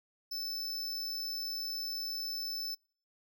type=tone; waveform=square; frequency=5274 Hz; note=E8; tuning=in tune; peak=-36 dBFS; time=0.31-2.75 s; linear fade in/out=10 ms; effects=noise-tail reverb RT60 0.5 s tail -26 dB re dry